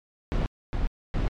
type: noise bursts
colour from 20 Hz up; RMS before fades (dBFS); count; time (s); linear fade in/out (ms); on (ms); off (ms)
brown; -25; 3; 0.32-1.28; 0; 140; 270
effects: low-pass 4000 Hz 12 dB/octave + MP3 96 kbps